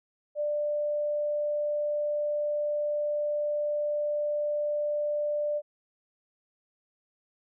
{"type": "tone", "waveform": "sine", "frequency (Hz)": 592, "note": "D5", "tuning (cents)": 14, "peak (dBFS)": -26, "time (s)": [0.35, 5.62], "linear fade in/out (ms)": 50, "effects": []}